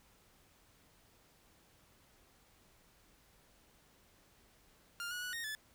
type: tone with pitch steps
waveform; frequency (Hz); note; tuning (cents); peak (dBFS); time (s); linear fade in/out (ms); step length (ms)
sawtooth; 1403 / 1457 / 1473 / 1856 / 1733; F6 / F#6 / F#6 / A#6 / A6; +8 / -27 / -8 / -8 / -27; -36; 5-5.55; 0; 110
effects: pink hiss -67 dBFS RMS until 5.74 s